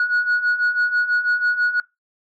sine beating tone pair, 1454 / 1460.1 Hz, F#6 / F#6, -31 / -23 cents, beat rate 6.1 Hz, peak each -21 / -17 dBFS, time 0-1.8 s, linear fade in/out 2 ms, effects noise-tail reverb RT60 0.2 s tail -22 dB re dry + tanh soft clip ceiling -13 dBFS

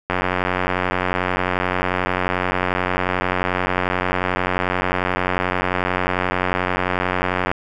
click train, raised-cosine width 0.5 ms, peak -4 dBFS, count 678, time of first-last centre 0.1-7.515 s, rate 91.3 Hz, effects none

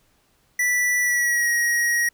square tone with pitch glide, 1967 to 1893.4 Hz, B6 to A#6, -7 to +26 cents, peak -19 dBFS, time 0.59-2.09 s, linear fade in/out 5 ms, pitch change -67 cents, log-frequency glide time 1-1.49 s, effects pink hiss -63 dBFS RMS until 2.13 s

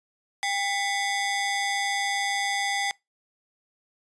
sawtooth ring-modulated tone, 1396.9 Hz, F6, in tune, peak -18 dBFS, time 0.43-2.91 s, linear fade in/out 0 ms, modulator 598 Hz, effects noise-tail reverb RT60 0.2 s tail -24 dB re dry + resampled to 22050 Hz

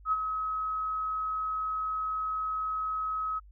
sine tone with ADSR envelope, 1278 Hz, D#6, 46 cents sharp, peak -22 dBFS, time 0.05-3.4 s, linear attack 71 ms, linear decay 34 ms, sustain -7 dB, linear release 22 ms, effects added 50 Hz sine -50 dBFS peak until 3.51 s

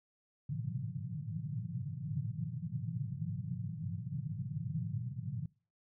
pink band-pass noise, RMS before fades -39 dBFS, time 0.49-5.46 s, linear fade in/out 5 ms, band 100 to 180 Hz, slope 96 dB/octave, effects noise-tail reverb RT60 0.4 s tail -24 dB re dry

